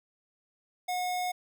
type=tone; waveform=square; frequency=725 Hz; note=F#5; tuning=35 cents flat; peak=-30 dBFS; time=0.88-1.32 s; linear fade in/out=10 ms; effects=none